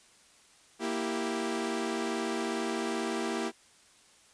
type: chord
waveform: sawtooth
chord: E diminished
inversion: second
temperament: equal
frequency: 233.1 / 329.6 / 392 Hz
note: Bb3 / E4 / G4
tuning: 0 / 0 / 0 cents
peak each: -31 dBFS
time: 0.79-3.52 s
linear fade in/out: 50 ms
effects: white hiss -60 dBFS RMS until 4.33 s + resampled to 22050 Hz